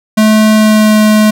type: tone with pitch glide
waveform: square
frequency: 216 to 214 Hz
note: A3 to A3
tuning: -32 to -48 cents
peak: -5 dBFS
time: 0.17-1.31 s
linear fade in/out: 10 ms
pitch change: -16 cents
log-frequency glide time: 0.53-0.99 s
effects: none